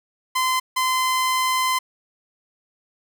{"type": "tone bursts at uneven times", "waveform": "sawtooth", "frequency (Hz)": 1030, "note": "C6", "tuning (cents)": -28, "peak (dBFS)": -15, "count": 2, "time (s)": [[0.35, 0.6], [0.76, 1.79]], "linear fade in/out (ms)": 10, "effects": []}